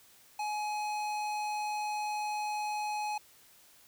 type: tone with hard clipping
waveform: sine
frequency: 842 Hz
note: G#5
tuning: 24 cents sharp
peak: -34 dBFS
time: 0.39-3.18 s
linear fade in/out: 5 ms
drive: 16 dB
effects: white hiss -60 dBFS RMS until 3.87 s